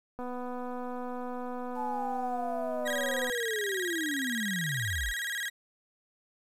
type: click train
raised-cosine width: 1 ms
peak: -26 dBFS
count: 772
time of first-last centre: 0.19-3.299 s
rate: 248 Hz
type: linear sweep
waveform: sine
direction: down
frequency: 880 to 36.98 Hz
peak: -32 dBFS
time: 1.75-5.14 s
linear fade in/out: 50 ms
type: tone with vibrato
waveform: 35% pulse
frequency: 1768 Hz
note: A6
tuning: 8 cents sharp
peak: -30 dBFS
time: 2.85-5.5 s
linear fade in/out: 20 ms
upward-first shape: square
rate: 19 Hz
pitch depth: 140 cents each way
effects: resampled to 32000 Hz + 10-bit